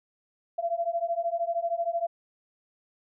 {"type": "beating tone pair", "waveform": "sine", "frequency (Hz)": [673, 686], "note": ["E5", "F5"], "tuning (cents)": [36, -31], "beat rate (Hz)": 13, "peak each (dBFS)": -29, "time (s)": [0.58, 2.07], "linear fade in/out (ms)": 10, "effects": []}